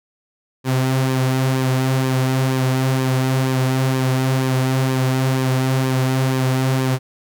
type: tone with flanger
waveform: sawtooth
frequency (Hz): 130.81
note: C3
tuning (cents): 0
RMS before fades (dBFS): -18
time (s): 0.64-6.99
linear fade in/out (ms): 50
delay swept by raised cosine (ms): 1.4 to 5.9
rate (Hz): 2.1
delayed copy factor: -0.5
effects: none